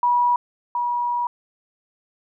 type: tone pair in turn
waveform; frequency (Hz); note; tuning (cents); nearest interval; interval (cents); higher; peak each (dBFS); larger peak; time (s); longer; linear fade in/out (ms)
sine; 970 / 964.4; B5 / B5; -31 / -41; unison; 10; first; -15 / -20; first; 0.03-0.36 / 0.75-1.27; second; 2
effects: none